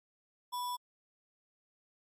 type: tone with sample-and-hold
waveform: sine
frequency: 985 Hz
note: B5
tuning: 5 cents flat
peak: -34 dBFS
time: 0.52-0.77 s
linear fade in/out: 20 ms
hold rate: 4410 Hz
effects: MP3 64 kbps